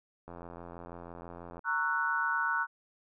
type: click train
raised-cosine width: 1 ms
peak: -31 dBFS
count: 114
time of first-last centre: 0.28-1.592 s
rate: 86.1 Hz
type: chord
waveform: sine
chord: F# dominant seventh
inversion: first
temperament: just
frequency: 925 / 1110 / 1332 / 1480 Hz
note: A#5 / C#6 / E6 / F#6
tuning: -14 / +2 / +18 / 0 cents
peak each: -35 / -36 / -35 / -30 dBFS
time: 1.64-2.67 s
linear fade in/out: 50 ms
effects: none